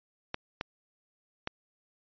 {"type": "clicks", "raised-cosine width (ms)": 0.3, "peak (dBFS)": -16, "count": 3, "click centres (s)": [0.344, 0.611, 1.474], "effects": ["resampled to 11025 Hz"]}